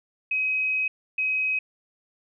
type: tone bursts at uneven times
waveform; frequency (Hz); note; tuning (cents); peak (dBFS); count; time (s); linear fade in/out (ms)
sine; 2534; D#7; +31; -22; 2; 0.31-0.88 / 1.18-1.59; 5
effects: none